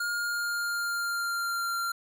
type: tone with pitch glide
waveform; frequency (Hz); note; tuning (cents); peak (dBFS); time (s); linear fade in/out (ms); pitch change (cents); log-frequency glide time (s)
square; 1418 to 1380.8; F6 to F6; +26 to -20; -29; 0-1.92; 5; -46; 0.14-1.76
effects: none